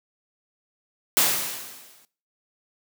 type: noise with exponential decay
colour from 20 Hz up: white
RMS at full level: -17 dBFS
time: 1.17-2.05 s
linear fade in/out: 0 ms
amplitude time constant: 190 ms
effects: noise-tail reverb RT60 0.4 s tail -19 dB re dry + high-pass 150 Hz 12 dB/octave